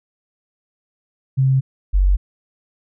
sine tone pair in turn, 133.1 / 47.17 Hz, C3 / F#1, +30 / +34 cents, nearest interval octave + tritone, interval 1796 cents, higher first, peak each -12 / -11 dBFS, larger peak second, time 1.37-1.61 / 1.93-2.17 s, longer neither, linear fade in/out 20 ms, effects none

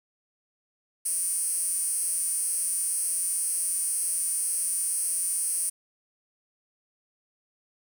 10% pulse tone with high-pass filter, 363.5 Hz, F#4, 31 cents flat, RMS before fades -28 dBFS, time 1.05-5.7 s, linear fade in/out 10 ms, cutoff 9400 Hz, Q 7.4, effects 9-bit

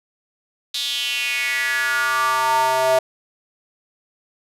square tone with high-pass filter sweep, 130.2 Hz, C3, 8 cents flat, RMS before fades -20 dBFS, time 0.74-2.99 s, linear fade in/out 5 ms, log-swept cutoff 3800 to 650 Hz, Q 5.2, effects resampled to 32000 Hz

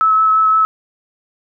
sine tone with vibrato, 1297 Hz, E6, 28 cents flat, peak -9 dBFS, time 0.01-0.65 s, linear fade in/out 0 ms, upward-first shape sine, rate 5.8 Hz, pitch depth 12 cents each way, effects none

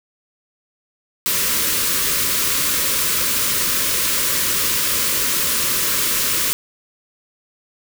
white band-stop noise, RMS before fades -19 dBFS, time 1.26-6.53 s, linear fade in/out 0 ms, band 600 to 950 Hz, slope 96 dB/octave, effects none

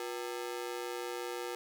sawtooth ring-modulated tone, 421.6 Hz, G#4, 26 cents sharp, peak -30 dBFS, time 0-1.55 s, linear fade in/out 0 ms, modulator 62.9 Hz, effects none

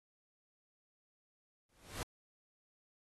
pink noise with exponential growth, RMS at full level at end -39 dBFS, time 1.69-2.03 s, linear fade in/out 1 ms, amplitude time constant 73 ms, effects AAC 32 kbps

